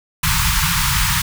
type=band-stop noise; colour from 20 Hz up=pink; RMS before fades=-17 dBFS; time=0.23-1.22 s; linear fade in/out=5 ms; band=180 to 890 Hz; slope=96 dB/octave; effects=none